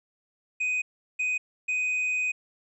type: tone bursts at uneven times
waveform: triangle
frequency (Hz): 2500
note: D#7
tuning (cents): +8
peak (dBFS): -23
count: 3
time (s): 0.6-0.82 / 1.19-1.38 / 1.68-2.32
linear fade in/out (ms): 10
effects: resampled to 22050 Hz